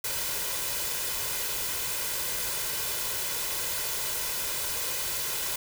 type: noise with comb filter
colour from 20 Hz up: white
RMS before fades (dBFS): -31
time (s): 0.04-5.56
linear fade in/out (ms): 5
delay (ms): 2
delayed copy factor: +0.55
effects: none